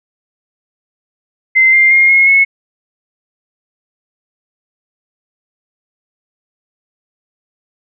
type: tone with pitch steps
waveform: sine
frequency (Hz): 2072 / 2101 / 2130 / 2160 / 2190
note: C7 / C7 / C7 / C#7 / C#7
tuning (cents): -17 / +7 / +30 / -45 / -22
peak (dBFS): -5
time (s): 1.55-2.45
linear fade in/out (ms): 20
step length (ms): 180
effects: none